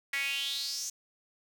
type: tone with high-pass filter sweep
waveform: sawtooth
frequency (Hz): 277.2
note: C#4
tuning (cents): 0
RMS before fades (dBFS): -34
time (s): 0.13-0.9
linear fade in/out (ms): 5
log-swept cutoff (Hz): 2000 to 6500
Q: 6.3
effects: none